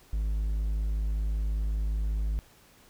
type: tone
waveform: triangle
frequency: 52.6 Hz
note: G#1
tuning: 23 cents sharp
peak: -24 dBFS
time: 0.13-2.39 s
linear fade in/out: 0 ms
effects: pink hiss -58 dBFS RMS until 2.89 s